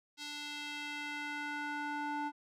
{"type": "tone with band-pass filter sweep", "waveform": "square", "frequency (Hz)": 293.7, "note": "D4", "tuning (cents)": 0, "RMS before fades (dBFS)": -40, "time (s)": [0.17, 2.32], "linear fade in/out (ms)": 50, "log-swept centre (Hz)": [4300, 900], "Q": 1.5, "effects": []}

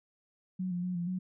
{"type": "tone with pitch steps", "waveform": "sine", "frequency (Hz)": [184.8, 176.6, 181.4, 173, 184], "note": ["F#3", "F3", "F#3", "F3", "F#3"], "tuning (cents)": [-2, 20, -34, -16, -9], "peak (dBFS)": -31, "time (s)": [0.59, 1.19], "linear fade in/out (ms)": 10, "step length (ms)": 120, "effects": []}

